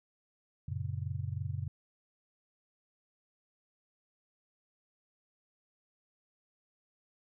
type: chord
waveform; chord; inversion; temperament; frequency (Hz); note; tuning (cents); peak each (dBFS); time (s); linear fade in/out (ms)
sine; F# major; none; just; 92.5 / 115.62 / 138.75; F#2 / A#2 / C#3; 0 / -14 / +2; -37 / -39 / -39; 0.68-1.68; 5
effects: none